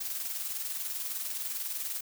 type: noise with tremolo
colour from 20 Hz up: blue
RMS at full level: -34 dBFS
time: 0-2.01 s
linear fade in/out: 10 ms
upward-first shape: square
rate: 20 Hz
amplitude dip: 40%
effects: none